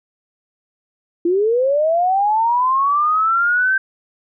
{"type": "linear sweep", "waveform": "sine", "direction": "up", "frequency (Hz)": [332.8, 1568], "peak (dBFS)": -13, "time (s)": [1.25, 3.78], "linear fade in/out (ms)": 5, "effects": []}